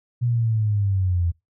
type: linear sweep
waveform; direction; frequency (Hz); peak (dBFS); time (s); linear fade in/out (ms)
sine; down; 122.5 to 83.5; -18; 0.21-1.32; 20
effects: noise-tail reverb RT60 0.2 s tail -24 dB re dry